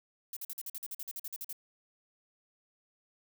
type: noise bursts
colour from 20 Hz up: violet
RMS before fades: -40 dBFS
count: 15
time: 0.33-1.528 s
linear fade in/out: 2 ms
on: 36 ms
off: 47 ms
effects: none

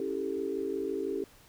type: chord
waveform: sine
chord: A dominant seventh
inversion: first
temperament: equal with one note detuned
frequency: 277.2 / 329.6 / 394.3 / 440 Hz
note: C#4 / E4 / G4 / A4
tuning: 0 / 0 / +10 / 0 cents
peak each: -38 / -38 / -33 / -37 dBFS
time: 0-1.24 s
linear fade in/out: 2 ms
effects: pink hiss -58 dBFS RMS until 1.48 s

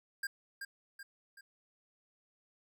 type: tone with echo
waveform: square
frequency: 1607 Hz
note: G6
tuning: 43 cents sharp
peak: -35 dBFS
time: 0.23-0.27 s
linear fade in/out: 5 ms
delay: 380 ms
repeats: 3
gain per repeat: -6 dB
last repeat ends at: 1.41 s
effects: none

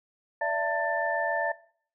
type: tone cluster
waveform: sine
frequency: 584 / 671 / 897 / 1774 Hz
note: D5 / E5 / A5 / A6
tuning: -10 / +31 / +33 / +14 cents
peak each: -31 dBFS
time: 0.41-1.52 s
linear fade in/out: 5 ms
effects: noise-tail reverb RT60 0.5 s tail -18 dB re dry

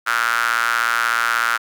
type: tone with high-pass filter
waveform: sawtooth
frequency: 116.54 Hz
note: A#2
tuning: in tune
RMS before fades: -19 dBFS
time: 0.06-1.58 s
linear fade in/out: 20 ms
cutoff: 1400 Hz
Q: 6.2
effects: none

